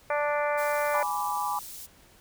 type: harmonic tone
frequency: 293.7 Hz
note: D4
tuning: in tune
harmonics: 2 / 3 / 4 / 5 / 6 / 7 / 8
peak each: -27 / -31 / -33 / -35 / -37 / -38 / -39 dBFS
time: 0.1-1.03 s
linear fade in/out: 2 ms
type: high-pass noise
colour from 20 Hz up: white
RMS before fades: -42 dBFS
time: 0.57-1.87 s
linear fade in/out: 20 ms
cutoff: 4500 Hz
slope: 12 dB/octave
type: chord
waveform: sine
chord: G# diminished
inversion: none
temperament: equal with one note detuned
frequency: 830.6 / 987.8 / 1166.5 Hz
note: G#5 / B5 / D6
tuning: 0 / 0 / -12 cents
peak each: -31 / -31 / -32 dBFS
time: 0.94-1.59 s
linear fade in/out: 2 ms
effects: pink hiss -57 dBFS RMS until 2.2 s